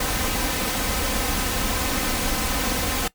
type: noise with comb filter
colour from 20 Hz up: pink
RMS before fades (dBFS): -24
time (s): 0-3.08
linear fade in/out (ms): 5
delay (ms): 3.9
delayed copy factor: +0.55
effects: noise-tail reverb RT60 0.1 s tail -19 dB re dry